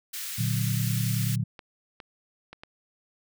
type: high-pass noise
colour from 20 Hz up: white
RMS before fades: -35 dBFS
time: 0.13-1.36 s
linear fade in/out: 10 ms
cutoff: 1500 Hz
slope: 24 dB/octave
type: chord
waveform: sine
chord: Bb augmented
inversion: none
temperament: equal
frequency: 116.54 / 146.83 / 185 Hz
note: Bb2 / D3 / F#3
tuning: 0 / 0 / 0 cents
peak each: -26 / -30 / -32 dBFS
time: 0.38-1.44 s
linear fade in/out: 10 ms
type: clicks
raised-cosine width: 0.3 ms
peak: -26 dBFS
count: 4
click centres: 1.592 / 2.002 / 2.53 / 2.635 s
effects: none